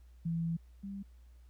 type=tone pair in turn; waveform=sine; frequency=166.2 / 197.65 Hz; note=E3 / G3; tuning=+15 / +15 cents; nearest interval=minor third; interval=300 cents; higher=second; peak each=-31 / -39 dBFS; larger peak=first; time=0.25-0.57 / 0.83-1.03 s; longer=first; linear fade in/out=10 ms; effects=added 60 Hz sine -54 dBFS peak until 1.49 s + pink hiss -74 dBFS RMS until 1.49 s